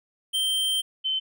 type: tone pair in turn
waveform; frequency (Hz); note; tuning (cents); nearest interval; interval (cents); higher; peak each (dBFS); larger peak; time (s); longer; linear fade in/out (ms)
square / sine; 3136 / 3073; G7 / G7; 0 / -35; unison; 35; first; -23; neither; 0.33-0.82 / 1.04-1.2; first; 20
effects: none